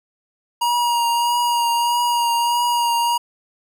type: tone with vibrato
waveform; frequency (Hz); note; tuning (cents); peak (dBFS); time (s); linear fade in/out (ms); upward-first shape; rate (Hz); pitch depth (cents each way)
square; 950; A#5; +33; -17; 0.61-3.18; 10; triangle; 1.6; 24
effects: none